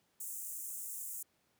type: high-pass noise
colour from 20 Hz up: pink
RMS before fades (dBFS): -43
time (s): 0.2-1.23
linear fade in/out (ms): 5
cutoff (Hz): 7100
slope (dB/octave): 48
effects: pink hiss -75 dBFS RMS until 1.59 s + high-pass 100 Hz 12 dB/octave